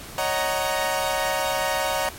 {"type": "chord", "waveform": "sawtooth", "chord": "D# minor seventh", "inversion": "third", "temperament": "equal with one note detuned", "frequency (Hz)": [554.4, 622.3, 747.3, 932.3], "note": ["C#5", "D#5", "F#5", "A#5"], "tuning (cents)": [0, 0, 17, 0], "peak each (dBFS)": -24, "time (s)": [0.18, 2.09], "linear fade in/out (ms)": 2, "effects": ["pink hiss -39 dBFS RMS until 2.18 s", "MP3 64 kbps"]}